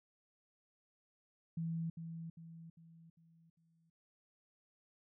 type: tone with echo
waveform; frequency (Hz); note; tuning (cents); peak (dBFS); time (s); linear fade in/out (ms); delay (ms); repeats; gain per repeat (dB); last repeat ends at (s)
sine; 164.81; E3; 0; -36; 1.57-1.9; 5; 400; 5; -7; 3.9
effects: none